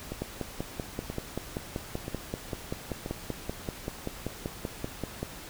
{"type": "two click trains", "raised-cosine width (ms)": 2, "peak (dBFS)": [-18, -21], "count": [27, 4], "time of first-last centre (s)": [[0.22, 5.23], [0.12, 3.061]], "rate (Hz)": [5.19, 1.02], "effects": ["pink hiss -44 dBFS RMS until 5.49 s"]}